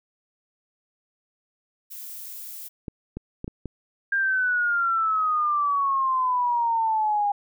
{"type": "noise", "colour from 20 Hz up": "violet", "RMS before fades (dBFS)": -38, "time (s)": [1.9, 2.69], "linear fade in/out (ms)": 20}
{"type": "clicks", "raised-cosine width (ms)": 3, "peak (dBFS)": -19, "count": 5, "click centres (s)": [2.882, 3.17, 3.444, 3.479, 3.657]}
{"type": "exponential sweep", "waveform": "sine", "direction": "down", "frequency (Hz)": [1607, 809], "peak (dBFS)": -20, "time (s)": [4.12, 7.32], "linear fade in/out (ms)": 5}
{"effects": []}